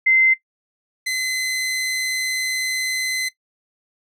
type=tone pair in turn; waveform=sine / sawtooth; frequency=2071 / 2042 Hz; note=C7 / C7; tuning=-18 / -43 cents; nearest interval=unison; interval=25 cents; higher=first; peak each=-12 / -17 dBFS; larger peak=first; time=0.06-0.34 / 1.06-3.29 s; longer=second; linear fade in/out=10 ms; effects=noise-tail reverb RT60 0.1 s tail -17 dB re dry + low-pass 12000 Hz 12 dB/octave